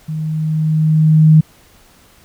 sine tone with level ramp, 156.3 Hz, D#3, 8 cents sharp, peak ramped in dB -19 to -3 dBFS, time 0.08-1.41 s, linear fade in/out 10 ms, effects pink hiss -48 dBFS RMS until 2.24 s

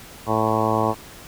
harmonic tone, 110 Hz, A2, in tune, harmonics 1 / 2 / 3 / 4 / 5 / 6 / 7 / 8 / 9 / 10, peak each -27 / -27 / -27 / -27 / -27 / -27 / -27 / -27 / -27 / -27 dBFS, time 0.26-0.95 s, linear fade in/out 50 ms, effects pink hiss -42 dBFS RMS until 1.27 s

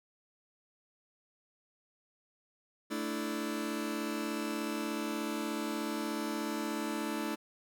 sawtooth chord, A suspended fourth, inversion none, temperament just, 220 / 293.3 / 330 Hz, A3 / D4 / E4, 0 / -2 / +2 cents, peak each -34 dBFS, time 2.9-7.36 s, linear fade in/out 20 ms, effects none

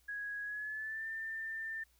sine tone with pitch glide, 1661.2 to 1790.7 Hz, G#6 to A6, 0 to +30 cents, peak -38 dBFS, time 0.08-1.84 s, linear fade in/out 10 ms, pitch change +130 cents, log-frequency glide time 0.43-1.07 s, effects added 60 Hz sine -70 dBFS peak until 1.99 s + white hiss -72 dBFS RMS until 1.99 s

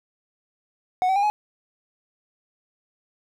triangle tone with pitch steps, 736 / 764 / 807 / 841 Hz, F#5 / G5 / G#5 / G#5, -9 / -45 / -50 / +22 cents, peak -16 dBFS, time 1.02-1.3 s, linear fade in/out 0 ms, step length 70 ms, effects none

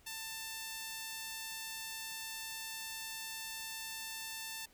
sawtooth tone with high-pass filter, 890 Hz, A5, 20 cents sharp, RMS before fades -44 dBFS, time 0.06-4.66 s, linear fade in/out 10 ms, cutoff 2400 Hz, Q 0.52, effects pink hiss -66 dBFS RMS until 4.73 s

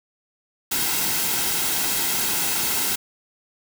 white noise with comb filter, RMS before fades -23 dBFS, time 0.71-2.96 s, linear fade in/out 10 ms, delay 1.7 ms, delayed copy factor -0.5, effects none

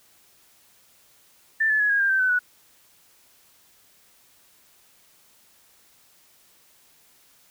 sine tone with pitch steps, 1775 / 1728.5 / 1683.1 / 1639 / 1596 / 1554.2 / 1513.4 / 1473.7 Hz, A6 / A6 / G#6 / G#6 / G6 / G6 / F#6 / F#6, +15 / -31 / +23 / -23 / +31 / -15 / +39 / -7 cents, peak -18 dBFS, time 1.6-2.392 s, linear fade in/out 10 ms, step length 99 ms, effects white hiss -58 dBFS RMS until 7.5 s

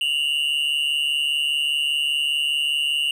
triangle tone pair together, 2786 / 2931 Hz, F7 / F#7, -5 / -17 cents, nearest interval minor second, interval 88 cents, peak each -21 dBFS, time 0.01-3.11 s, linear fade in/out 2 ms, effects none

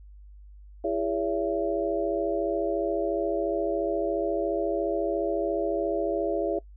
sine tone cluster, 334.5 / 408.7 / 566 / 669 Hz, E4 / G#4 / C#5 / E5, +25 / -28 / +36 / +25 cents, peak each -30 dBFS, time 0.84-6.59 s, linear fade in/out 5 ms, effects noise-tail reverb RT60 0.1 s tail -22 dB re dry + added 50 Hz sine -45 dBFS peak until 6.76 s

